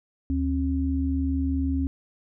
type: tone pair together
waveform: sine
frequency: 75.5 / 269.1 Hz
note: D2 / C4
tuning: +48 / +49 cents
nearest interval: octave + minor seventh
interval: 2201 cents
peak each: -25 dBFS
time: 0.3-1.87 s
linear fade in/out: 0 ms
effects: none